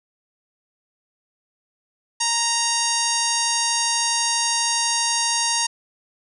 harmonic tone with a mistuned harmonic, 932.3 Hz, A#5, in tune, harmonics 1 / 2 / 3 / 4 / 5 / 6 / 7 / 8 / 9 / 10, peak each -26 / -31 / -30 / -30 / -27 / -27 / -25 / -36 / -35 / -28 dBFS, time 2.2-5.67 s, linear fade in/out 10 ms, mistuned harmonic 8, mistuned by +27 cents, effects none

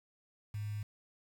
sine tone with quantisation, 104.6 Hz, G#2, 13 cents sharp, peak -36 dBFS, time 0.54-0.83 s, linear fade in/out 5 ms, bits 9, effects none

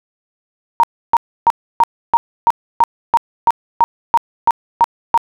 sine tone bursts, 932.3 Hz, A#5, in tune, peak -6 dBFS, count 14, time 0.8-5.176 s, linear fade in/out 0 ms, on 34 ms, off 300 ms, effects none

